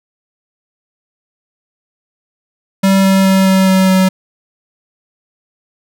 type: tone with pitch steps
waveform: square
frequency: 193.6 / 192.48 / 191.38 / 190.27 / 189.18 / 188.09 Hz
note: G3 / G3 / G3 / F#3 / F#3 / F#3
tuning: -21 / -31 / -41 / +49 / +39 / +29 cents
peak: -8 dBFS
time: 2.83-4.09 s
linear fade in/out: 10 ms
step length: 210 ms
effects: none